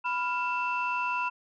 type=tone cluster; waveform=sine; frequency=989 / 1394 / 2674 Hz; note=B5 / F6 / E7; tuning=+2 / -4 / +24 cents; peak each=-28 / -34 / -32 dBFS; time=0.04-1.3 s; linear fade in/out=20 ms; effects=tanh soft clip ceiling -20 dBFS